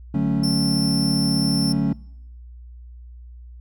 triangle chord, D major seventh, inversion none, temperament equal, 146.83 / 185 / 220 / 277.2 Hz, D3 / F#3 / A3 / C#4, 0 / 0 / 0 / 0 cents, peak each -22 dBFS, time 0.14-1.93 s, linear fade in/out 5 ms
40% pulse tone, 5370 Hz, E8, 31 cents sharp, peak -23 dBFS, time 0.43-1.73 s, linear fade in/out 10 ms
effects noise-tail reverb RT60 0.8 s tail -26 dB re dry + added 60 Hz sine -38 dBFS peak until 3.6 s

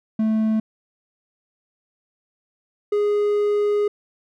triangle tone pair in turn, 218.9 / 413.9 Hz, A3 / G#4, -9 / -6 cents, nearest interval major seventh, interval 1103 cents, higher second, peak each -15 dBFS, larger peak neither, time 0.19-0.6 / 2.92-3.88 s, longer second, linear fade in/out 5 ms, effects none

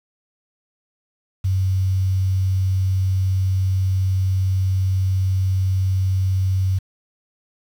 sine tone with quantisation, 94.6 Hz, F#2, 39 cents sharp, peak -16 dBFS, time 1.44-6.79 s, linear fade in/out 10 ms, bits 7, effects none

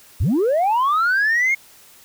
sine linear sweep, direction up, 56.4 to 2184 Hz, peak -13 dBFS, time 0.2-1.55 s, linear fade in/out 10 ms, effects tanh soft clip ceiling -13 dBFS + white hiss -48 dBFS RMS until 2.04 s

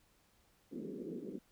white band-pass noise, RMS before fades -44 dBFS, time 0.71-1.39 s, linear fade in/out 20 ms, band 170 to 420 Hz, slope 48 dB/octave, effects pink hiss -71 dBFS RMS until 1.51 s

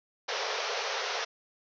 pink band-pass noise, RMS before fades -33 dBFS, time 0.28-1.25 s, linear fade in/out 10 ms, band 410 to 6100 Hz, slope 96 dB/octave, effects none

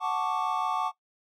triangle chord, D major seventh, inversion first, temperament equal, 740 / 880 / 1108.7 / 1174.7 Hz, F#5 / A5 / C#6 / D6, 0 / 0 / 0 / 0 cents, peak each -30 dBFS, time 0-0.92 s, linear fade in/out 50 ms, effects noise-tail reverb RT60 0.1 s tail -17 dB re dry

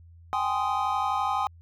triangle chord, Ab major seventh, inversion third, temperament just, 778.7 / 830.6 / 1038.3 / 1245.9 Hz, G5 / Ab5 / C6 / Eb6, -12 / 0 / -14 / +2 cents, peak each -28 dBFS, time 0.33-1.47 s, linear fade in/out 0 ms, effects added 84 Hz sine -48 dBFS peak until 1.61 s

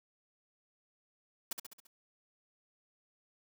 white noise with echo, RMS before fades -36 dBFS, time 1.51-1.53 s, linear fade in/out 5 ms, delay 68 ms, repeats 5, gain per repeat -5 dB, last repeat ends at 1.87 s, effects none

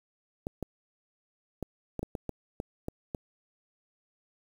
clicks, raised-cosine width 2 ms, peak -20 dBFS, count 10, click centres 0.469 / 0.627 / 1.627 / 1.993 / 2.03 / 2.152 / 2.293 / 2.601 / 2.884 / 3.148 s, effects 8-bit

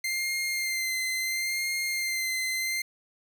sawtooth tone with vibrato, 2093 Hz, C7, in tune, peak -24 dBFS, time 0.04-2.82 s, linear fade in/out 5 ms, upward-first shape sine, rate 0.73 Hz, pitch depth 28 cents each way, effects none

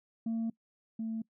sine tone pair in turn, 226.9 / 223.6 Hz, A#3 / A3, -47 / +28 cents, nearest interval unison, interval 25 cents, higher first, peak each -28 / -32 dBFS, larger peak first, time 0.26-0.5 / 0.99-1.22 s, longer first, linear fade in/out 5 ms, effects noise-tail reverb RT60 0.1 s tail -23 dB re dry + tanh soft clip ceiling -29 dBFS

